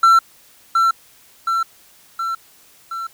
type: tone with echo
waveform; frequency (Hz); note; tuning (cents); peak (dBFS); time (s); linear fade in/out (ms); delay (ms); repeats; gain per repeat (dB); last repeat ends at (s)
triangle; 1347; E6; +37; -6; 0.03-0.19; 5; 720; 4; -4; 3.07
effects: white hiss -50 dBFS RMS until 3.13 s